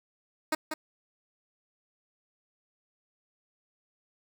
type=tone with echo; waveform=10% pulse; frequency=311.1 Hz; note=D#4; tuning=in tune; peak=-17 dBFS; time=0.52-0.55 s; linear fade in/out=5 ms; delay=190 ms; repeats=1; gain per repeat=-6 dB; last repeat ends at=0.74 s; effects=none